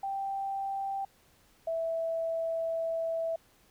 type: tone pair in turn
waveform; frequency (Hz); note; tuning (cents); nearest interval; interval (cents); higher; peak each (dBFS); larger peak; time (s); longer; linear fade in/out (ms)
sine; 784 / 657.3; G5 / E5; 0 / -5; minor third; 305; first; -31 / -29; second; 0.03-1.05 / 1.67-3.36; second; 5
effects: pink hiss -64 dBFS RMS until 3.7 s